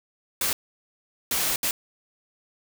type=noise bursts at uneven times; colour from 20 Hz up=white; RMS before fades=-25 dBFS; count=3; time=0.41-0.53 / 1.31-1.56 / 1.63-1.71 s; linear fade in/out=2 ms; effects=none